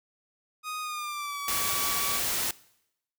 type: tone with pitch glide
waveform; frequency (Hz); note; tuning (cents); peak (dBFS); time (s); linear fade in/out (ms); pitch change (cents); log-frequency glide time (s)
sawtooth; 1244.5 to 1141.2; D#6 to C#6; 0 to +50; -29; 0.63-2.21; 50; -150; 0.81-1.4
type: noise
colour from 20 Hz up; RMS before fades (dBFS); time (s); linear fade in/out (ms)
white; -29; 1.48-2.51; 2
effects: noise-tail reverb RT60 0.8 s tail -21 dB re dry